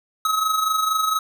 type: tone with amplitude modulation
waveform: square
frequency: 1279 Hz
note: D#6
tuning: 47 cents sharp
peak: -17 dBFS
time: 0.25-1.19 s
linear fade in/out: 2 ms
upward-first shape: sine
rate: 24.3 Hz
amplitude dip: 55%
effects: none